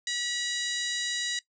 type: harmonic tone with a mistuned harmonic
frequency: 967 Hz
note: B5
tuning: 37 cents flat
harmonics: 2 / 3 / 4 / 5 / 6 / 7 / 8 / 9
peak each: -35 / -41 / -32 / -38 / -39 / -39 / -41 / -47 dBFS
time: 0.07-1.39 s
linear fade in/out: 2 ms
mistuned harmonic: 8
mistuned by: -35 cents
effects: noise-tail reverb RT60 0.1 s tail -18 dB re dry